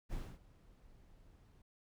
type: noise with ADSR envelope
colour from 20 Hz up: brown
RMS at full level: -41 dBFS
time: 0.09-1.62 s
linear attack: 41 ms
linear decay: 250 ms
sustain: -21 dB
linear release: 4 ms
effects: none